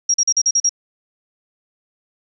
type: tone bursts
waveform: sine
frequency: 5640 Hz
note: F8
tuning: 16 cents sharp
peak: -12 dBFS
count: 7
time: 0.09-0.693 s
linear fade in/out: 5 ms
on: 51 ms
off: 41 ms
effects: none